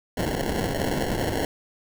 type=noise with sample-and-hold; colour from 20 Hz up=white; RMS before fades=-26 dBFS; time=0.17-1.45 s; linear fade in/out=2 ms; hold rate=1225 Hz; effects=none